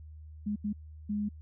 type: tone bursts at uneven times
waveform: sine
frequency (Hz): 207.7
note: G#3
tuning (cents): 0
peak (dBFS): -29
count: 3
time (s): 0.46-0.56 / 0.64-0.73 / 1.09-1.29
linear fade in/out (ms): 10
effects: added 77 Hz sine -45 dBFS peak until 1.41 s